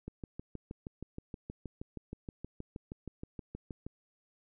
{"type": "click train", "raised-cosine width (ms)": 3, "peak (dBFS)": -28, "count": 25, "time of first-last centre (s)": [0.08, 3.865], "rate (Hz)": 6.34, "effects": []}